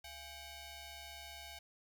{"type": "ring-modulated tone", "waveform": "10% pulse", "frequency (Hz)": 755, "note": "F#5", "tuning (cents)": 35, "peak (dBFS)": -37, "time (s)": [0.04, 1.59], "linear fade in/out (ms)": 5, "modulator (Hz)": 1440, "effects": []}